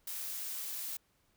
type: noise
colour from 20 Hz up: blue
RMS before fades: -40 dBFS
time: 0.07-0.97 s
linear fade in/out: 5 ms
effects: pink hiss -73 dBFS RMS until 1.36 s